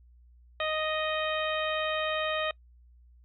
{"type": "harmonic tone", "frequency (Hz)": 622.3, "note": "D#5", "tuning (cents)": 0, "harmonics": [1, 2, 3, 4, 5, 6], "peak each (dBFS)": [-31, -34, -36, -37, -38, -39], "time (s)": [0.6, 2.51], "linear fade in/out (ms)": 2, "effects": ["noise-tail reverb RT60 0.1 s tail -25 dB re dry", "added 60 Hz sine -54 dBFS peak until 3.24 s"]}